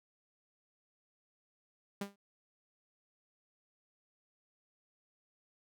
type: tone with exponential decay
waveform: sawtooth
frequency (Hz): 200.2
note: G3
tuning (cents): +37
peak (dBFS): -30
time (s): 2.01-2.16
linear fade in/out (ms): 5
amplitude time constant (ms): 31
effects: none